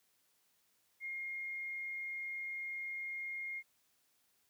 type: tone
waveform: sine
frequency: 2134 Hz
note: C7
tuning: 34 cents sharp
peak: -39 dBFS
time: 1-3.63 s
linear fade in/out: 50 ms
effects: white hiss -75 dBFS RMS until 4.49 s + high-pass 60 Hz 12 dB/octave